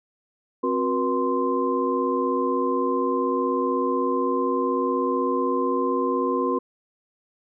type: tone cluster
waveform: sine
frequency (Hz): 264.8 / 365.5 / 481.4 / 1042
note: C4 / F#4 / B4 / C6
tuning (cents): +21 / -21 / -44 / -7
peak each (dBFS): -26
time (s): 0.63-6.59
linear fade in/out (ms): 10
effects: none